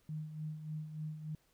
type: tone with tremolo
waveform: sine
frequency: 154.5 Hz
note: D#3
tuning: 12 cents flat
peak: -37 dBFS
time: 0.09-1.35 s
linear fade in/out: 2 ms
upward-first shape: sine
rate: 3.4 Hz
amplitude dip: 60%
effects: pink hiss -73 dBFS RMS until 1.53 s